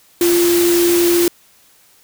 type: tone in noise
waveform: sine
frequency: 346.2 Hz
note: F4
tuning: 15 cents flat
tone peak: -11 dBFS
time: 0.21-1.28 s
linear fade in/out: 2 ms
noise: white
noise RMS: -20 dBFS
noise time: 0.21-1.28 s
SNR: +6 dB
effects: white hiss -51 dBFS RMS until 2.03 s